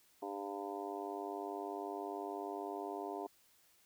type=harmonic tone; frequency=100 Hz; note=G2; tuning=35 cents sharp; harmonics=3 / 4 / 5 / 6 / 7 / 8 / 9 / 10; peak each=-47 / -44 / -53 / -52 / -45 / -54 / -48 / -53 dBFS; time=0.22-3.27 s; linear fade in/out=5 ms; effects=white hiss -69 dBFS RMS until 3.85 s